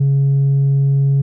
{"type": "tone with tanh clipping", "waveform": "triangle", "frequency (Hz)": 138.3, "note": "C#3", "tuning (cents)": -4, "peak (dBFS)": -11, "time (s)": [0, 1.22], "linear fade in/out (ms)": 10, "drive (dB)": 6, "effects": []}